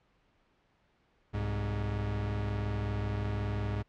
40% pulse tone pair together, 64.43 / 103.4 Hz, C2 / G#2, -26 / -7 cents, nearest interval minor sixth, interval 819 cents, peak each -36 / -31 dBFS, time 1.33-3.83 s, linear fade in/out 20 ms, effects pink hiss -70 dBFS RMS until 3.88 s + low-pass 3000 Hz 12 dB/octave

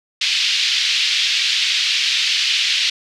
pink band-pass noise, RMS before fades -18 dBFS, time 0.21-2.9 s, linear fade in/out 5 ms, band 2600 to 4700 Hz, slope 24 dB/octave, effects none

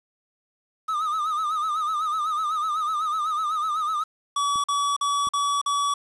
triangle tone with vibrato, 1244.5 Hz, D#6, in tune, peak -21 dBFS, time 0.88-4.04 s, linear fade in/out 10 ms, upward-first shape sine, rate 8 Hz, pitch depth 84 cents each way
square tone bursts, 1141 Hz, C#6, 50 cents sharp, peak -22 dBFS, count 5, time 4.36-5.94 s, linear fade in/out 5 ms, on 280 ms, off 45 ms
clicks, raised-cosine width 3 ms, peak -30 dBFS, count 2, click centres 4.558 / 5.272 s
effects resampled to 24000 Hz + 8-bit

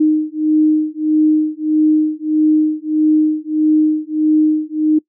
sine beating tone pair, 307.7 / 309.3 Hz, D#4 / D#4, -19 / -10 cents, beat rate 1.6 Hz, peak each -14 dBFS, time 0-4.99 s, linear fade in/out 10 ms, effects noise-tail reverb RT60 0.1 s tail -22 dB re dry

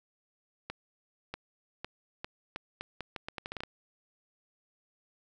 accelerating click train, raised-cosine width 0.3 ms, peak -21 dBFS, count 15, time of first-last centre 0.7-3.635 s, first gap 640 ms, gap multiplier 0.79, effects none

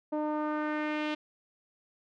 sawtooth tone with low-pass filter sweep, 303 Hz, D#4, 46 cents flat, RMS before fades -32 dBFS, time 0.12-1.15 s, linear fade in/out 10 ms, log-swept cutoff 740 to 3200 Hz, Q 2, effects none

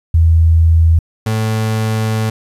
sine / 35% pulse tone pair in turn, 81.9 / 109.99 Hz, E2 / A2, -11 / 0 cents, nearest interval perfect fourth, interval 511 cents, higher second, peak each -6 / -12 dBFS, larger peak first, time 0.14-0.99 / 1.26-2.3 s, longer second, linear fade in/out 5 ms, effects resampled to 32000 Hz + 8-bit

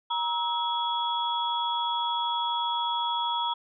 sine tone cluster, 947 / 1300 / 3352 Hz, A#5 / E6 / G#7, +27 / -24 / +15 cents, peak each -27 / -35 / -31 dBFS, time 0.1-3.54 s, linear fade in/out 10 ms, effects none

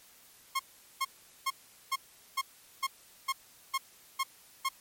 sawtooth tone bursts, 1075 Hz, C6, 47 cents sharp, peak -24 dBFS, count 10, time 0.55-4.69 s, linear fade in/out 10 ms, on 45 ms, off 410 ms, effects white hiss -58 dBFS RMS until 4.8 s + MP3 64 kbps

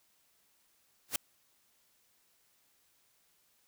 white noise with exponential growth, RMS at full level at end -26 dBFS, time 1.08-1.16 s, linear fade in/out 5 ms, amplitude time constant 16 ms, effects white hiss -71 dBFS RMS until 3.67 s

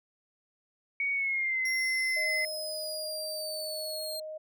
sine tone with pitch glide, 2238 to 2052 Hz, C#7 to C7, +16 to -34 cents, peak -27 dBFS, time 1-2.45 s, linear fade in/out 2 ms, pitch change -150 cents, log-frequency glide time 1.13-1.61 s
sawtooth linear sweep, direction down, 5588 to 4186 Hz, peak -33 dBFS, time 1.65-4.2 s, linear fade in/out 5 ms
sine tone, 622.3 Hz, D#5, in tune, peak -37 dBFS, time 2.16-4.38 s, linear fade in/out 10 ms
effects none

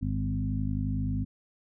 harmonic tone with a mistuned harmonic, 51.2 Hz, G#1, 24 cents flat, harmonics 1 / 2 / 3 / 4 / 5, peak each -33 / -31 / -35 / -36 / -34 dBFS, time 0.01-1.25 s, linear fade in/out 20 ms, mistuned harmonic 2, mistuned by -24 cents, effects none

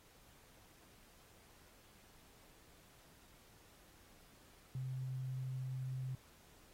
sine tone, 130 Hz, C3, 11 cents flat, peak -39 dBFS, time 4.75-6.15 s, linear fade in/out 2 ms, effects pink hiss -65 dBFS RMS until 6.73 s + AAC 48 kbps

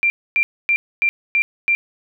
sine tone bursts, 2369 Hz, D7, 14 cents sharp, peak -13 dBFS, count 6, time 0.03-1.75 s, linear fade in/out 0 ms, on 70 ms, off 260 ms, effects none

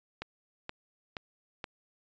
click train, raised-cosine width 0.3 ms, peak -21 dBFS, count 4, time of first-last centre 0.22-1.642 s, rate 2.11 Hz, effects resampled to 16000 Hz

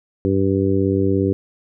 harmonic tone, 97 Hz, G2, 18 cents flat, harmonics 1 / 2 / 3 / 4 / 5, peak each -21 / -23 / -20 / -20 / -25 dBFS, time 0.25-1.33 s, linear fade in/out 0 ms, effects none

